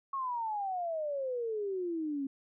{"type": "exponential sweep", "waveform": "sine", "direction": "down", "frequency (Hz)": [1108.7, 267.9], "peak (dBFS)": -32, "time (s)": [0.13, 2.27], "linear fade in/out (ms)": 5, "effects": []}